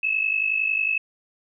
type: tone pair together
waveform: sine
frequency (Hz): 2586 / 2637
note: E7 / E7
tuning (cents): -34 / 0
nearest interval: unison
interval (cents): 34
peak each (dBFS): -22 / -25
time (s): 0.03-0.98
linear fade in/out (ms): 5
effects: none